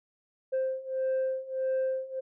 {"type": "beating tone pair", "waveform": "sine", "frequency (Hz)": [523.3, 524.9], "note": ["C5", "C5"], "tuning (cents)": [0, 5], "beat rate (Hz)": 1.6, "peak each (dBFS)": [-30, -28], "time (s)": [0.52, 2.21], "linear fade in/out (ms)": 20, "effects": ["tanh soft clip ceiling -24 dBFS"]}